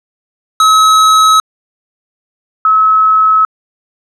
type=tone pair in turn; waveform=square / sine; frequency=1284 / 1289.8 Hz; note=E6 / E6; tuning=-46 / -38 cents; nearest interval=unison; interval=8 cents; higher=second; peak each=-5 dBFS; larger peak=neither; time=0.6-1.4 / 2.65-3.45 s; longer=neither; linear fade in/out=2 ms; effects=low-pass 9000 Hz 12 dB/octave